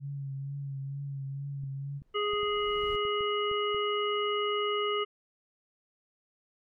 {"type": "tone with vibrato", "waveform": "sine", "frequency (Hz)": 138.59, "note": "C#3", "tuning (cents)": 0, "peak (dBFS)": -34, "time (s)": [0, 2.02], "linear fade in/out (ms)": 50, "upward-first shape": "triangle", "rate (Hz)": 2.2, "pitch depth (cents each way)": 38}
{"type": "noise with exponential growth", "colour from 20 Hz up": "brown", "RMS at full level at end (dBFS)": -43, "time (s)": [1.58, 2.96], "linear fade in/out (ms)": 2, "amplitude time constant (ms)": 300}
{"type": "clicks", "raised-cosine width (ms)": 5, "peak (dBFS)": -36, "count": 10, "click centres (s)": [1.637, 2.019, 2.335, 2.432, 2.837, 2.947, 3.052, 3.208, 3.514, 3.746]}
{"type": "harmonic tone", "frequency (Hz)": 415.3, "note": "G#4", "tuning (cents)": 0, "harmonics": [1, 3, 5, 7], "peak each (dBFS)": [-30, -32, -39, -35], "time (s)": [2.14, 5.05], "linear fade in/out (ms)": 20}
{"effects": []}